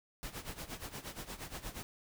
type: noise with tremolo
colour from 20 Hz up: pink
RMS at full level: -42 dBFS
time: 0.23-1.83 s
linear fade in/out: 0 ms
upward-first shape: sine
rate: 8.5 Hz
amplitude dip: 80%
effects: none